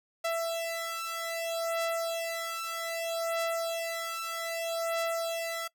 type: beating tone pair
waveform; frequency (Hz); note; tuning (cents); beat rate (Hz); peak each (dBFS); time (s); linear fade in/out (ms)
sawtooth; 665 / 665.63; E5 / E5; +15 / +17; 0.63; -30; 0.24-5.68; 10
effects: noise-tail reverb RT60 0.1 s tail -21 dB re dry